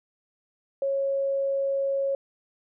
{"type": "tone", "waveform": "sine", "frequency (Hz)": 549, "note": "C#5", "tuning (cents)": -17, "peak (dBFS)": -23, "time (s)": [0.82, 2.15], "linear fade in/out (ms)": 2, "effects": []}